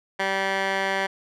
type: tone with band-pass filter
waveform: 15% pulse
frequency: 193.7 Hz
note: G3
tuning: 20 cents flat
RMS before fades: -25 dBFS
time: 0.19-1.07 s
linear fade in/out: 10 ms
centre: 1600 Hz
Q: 1.2
effects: none